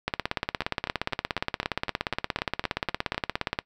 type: two click trains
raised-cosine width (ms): 0.3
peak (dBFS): -15 / -9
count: 11 / 61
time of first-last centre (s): 0.62-3.145 / 0.08-3.589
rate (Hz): 3.96 / 17.1
effects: noise-tail reverb RT60 0.1 s tail -21 dB re dry